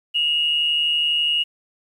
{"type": "tone pair together", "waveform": "sine", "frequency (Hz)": [2729, 2881], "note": ["F7", "F#7"], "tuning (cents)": [-41, -47], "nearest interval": "minor second", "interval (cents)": 94, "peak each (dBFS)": [-26, -17], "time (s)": [0.14, 1.44], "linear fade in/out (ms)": 20, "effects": ["tanh soft clip ceiling -10 dBFS", "9-bit"]}